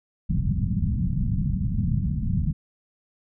white low-pass noise, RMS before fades -24 dBFS, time 0.29-2.53 s, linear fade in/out 10 ms, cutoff 200 Hz, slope 48 dB/octave, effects none

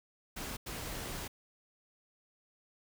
pink noise bursts at uneven times, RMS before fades -41 dBFS, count 2, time 0.36-0.57 / 0.66-1.28 s, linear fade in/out 10 ms, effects none

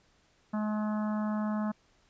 harmonic tone, 212.6 Hz, G#3, 41 cents sharp, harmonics 1 / 3 / 4 / 5 / 6 / 7 / 8, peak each -29 / -40 / -43 / -43 / -45 / -50 / -52 dBFS, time 0.53-1.72 s, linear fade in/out 10 ms, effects pink hiss -67 dBFS RMS until 2.09 s + resampled to 16000 Hz

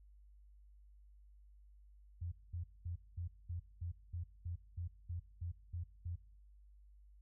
sine tone bursts, 86.5 Hz, F2, 16 cents flat, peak -39 dBFS, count 13, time 2.21-6.16 s, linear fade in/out 10 ms, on 110 ms, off 210 ms, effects noise-tail reverb RT60 0.8 s tail -22 dB re dry + added 50 Hz sine -59 dBFS peak until 7.21 s

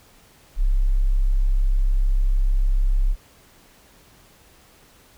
sine tone, 33.33 Hz, C1, 33 cents sharp, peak -15 dBFS, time 0.56-3.16 s, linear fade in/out 50 ms, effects pink hiss -53 dBFS RMS until 5.17 s

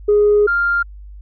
sine tone pair in turn, 415.3 / 1396.9 Hz, G#4 / F6, 0 / 0 cents, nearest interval octave + major sixth, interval 2100 cents, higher second, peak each -8 / -13 dBFS, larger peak first, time 0.08-0.47 / 0.47-0.83 s, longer first, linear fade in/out 10 ms, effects tanh soft clip ceiling -6 dBFS + added 50 Hz sine -33 dBFS peak until 1.21 s

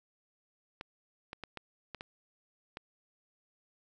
clicks, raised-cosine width 0.3 ms, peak -25 dBFS, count 7, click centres 0.811 / 1.331 / 1.437 / 1.573 / 1.947 / 2.009 / 2.771 s, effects none

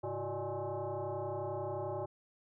sine tone with frequency modulation, 103.83 Hz, G#2, in tune, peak -35 dBFS, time 0.03-2.06 s, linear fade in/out 10 ms, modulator 239 Hz, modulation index 3.3, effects none

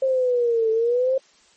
sine linear two-way sweep, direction down then up, 535 to 440 to 535 Hz, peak -17 dBFS, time 0.02-1.18 s, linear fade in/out 5 ms, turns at 0.71 s, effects white hiss -56 dBFS RMS until 1.56 s + MP3 32 kbps

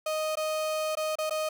35% pulse tone with dropouts, 622.3 Hz, D#5, in tune, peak -26 dBFS, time 0.06-1.49 s, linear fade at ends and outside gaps 5 ms, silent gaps 0.355-0.37 / 0.953-0.97 / 1.155-1.185 / 1.297-1.307 s, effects none

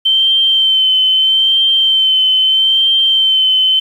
sine tone with vibrato, 3100 Hz, G7, 20 cents flat, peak -8 dBFS, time 0.05-3.8 s, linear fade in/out 10 ms, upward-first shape sine, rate 0.78 Hz, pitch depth 26 cents each way, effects 7-bit

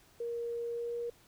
sine tone with pitch glide, 470.1 to 473.4 Hz, A#4 to A#4, +15 to +27 cents, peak -34 dBFS, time 0.2-1.1 s, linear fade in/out 5 ms, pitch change +12 cents, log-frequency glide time 0.72-0.96 s, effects pink hiss -63 dBFS RMS until 1.27 s

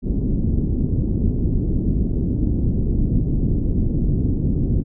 pink low-pass noise, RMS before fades -19 dBFS, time 0.02-4.84 s, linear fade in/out 50 ms, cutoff 310 Hz, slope 24 dB/octave, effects none

